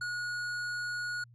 sine tone with hard clipping, 1450 Hz, F#6, 35 cents flat, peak -35 dBFS, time 0.01-1.24 s, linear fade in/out 5 ms, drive 13 dB, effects added 119 Hz sine -54 dBFS peak until 1.34 s + low-pass 9000 Hz 12 dB/octave

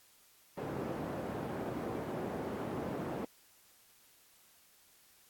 white band-pass noise, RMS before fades -39 dBFS, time 0.57-3.25 s, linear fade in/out 5 ms, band 130 to 490 Hz, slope 12 dB/octave, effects white hiss -64 dBFS RMS until 5.29 s + AAC 64 kbps

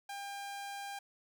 sawtooth tone, 800 Hz, G5, 35 cents sharp, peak -37 dBFS, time 0.09-0.99 s, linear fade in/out 5 ms, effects none

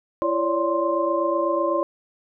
sine tone cluster, 337.7 / 556 / 584 / 1049 Hz, E4 / C#5 / D5 / C6, +42 / +5 / -10 / +4 cents, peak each -25 dBFS, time 0.22-1.83 s, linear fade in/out 0 ms, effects none

